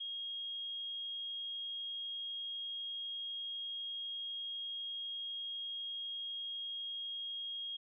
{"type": "tone", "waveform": "sine", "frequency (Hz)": 3264, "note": "G#7", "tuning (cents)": -31, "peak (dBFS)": -39, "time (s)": [0, 7.77], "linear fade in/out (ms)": 10, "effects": []}